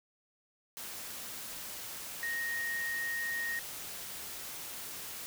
sine tone in noise, 1864.7 Hz, A#6, in tune, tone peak -33 dBFS, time 2.23-3.59 s, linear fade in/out 0 ms, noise white, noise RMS -43 dBFS, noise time 0.77-5.26 s, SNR +7 dB, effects none

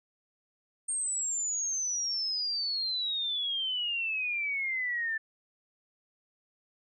sine exponential sweep, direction down, 8680 to 1761 Hz, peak -29 dBFS, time 0.88-5.18 s, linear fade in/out 10 ms, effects none

